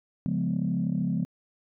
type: chord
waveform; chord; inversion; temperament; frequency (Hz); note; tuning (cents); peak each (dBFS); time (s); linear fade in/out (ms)
sine; C# dominant seventh; none; equal; 138.59 / 174.61 / 207.7 / 246.9; C#3 / E#3 / G#3 / B3; 0 / 0 / 0 / 0; -32 / -27 / -30 / -31; 0.26-1.25; 0
effects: tanh soft clip ceiling -17 dBFS